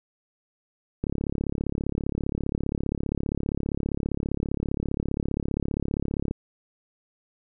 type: click train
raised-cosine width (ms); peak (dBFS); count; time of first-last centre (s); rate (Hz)
3; -14; 186; 1.04-6.311; 35.1
effects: none